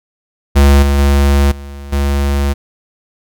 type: tone with level steps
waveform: square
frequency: 70.2 Hz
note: C#2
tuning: 22 cents sharp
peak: -5 / -10 / -8 / -27 / -12 dBFS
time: 0.55-2.54 s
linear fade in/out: 20 ms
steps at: 0.82 / 0.98 / 1.51 / 1.92 s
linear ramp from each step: 10 ms
effects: none